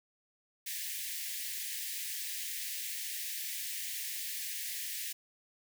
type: high-pass noise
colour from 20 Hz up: white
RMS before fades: -39 dBFS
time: 0.66-5.13 s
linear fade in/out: 10 ms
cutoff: 1700 Hz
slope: 96 dB/octave
effects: none